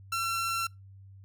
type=tone; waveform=sawtooth; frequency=1354 Hz; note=E6; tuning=46 cents sharp; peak=-25 dBFS; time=0.12-0.67 s; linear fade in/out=5 ms; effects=noise-tail reverb RT60 0.2 s tail -25 dB re dry + added 97 Hz sine -48 dBFS peak until 1.24 s